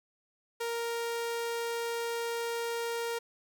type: tone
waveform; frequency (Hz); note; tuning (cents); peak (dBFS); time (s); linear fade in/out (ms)
sawtooth; 466.4; A#4; +1; -28; 0.6-3.19; 10
effects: none